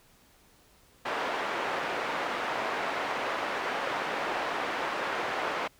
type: band-pass noise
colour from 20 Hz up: pink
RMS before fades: -32 dBFS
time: 1.05-5.68 s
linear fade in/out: 10 ms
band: 530 to 2000 Hz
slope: 12 dB/octave
effects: pink hiss -61 dBFS RMS until 5.79 s